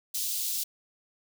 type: high-pass noise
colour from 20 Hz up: white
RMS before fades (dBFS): -31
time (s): 0.14-0.64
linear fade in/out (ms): 10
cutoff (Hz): 3500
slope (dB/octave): 24
effects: none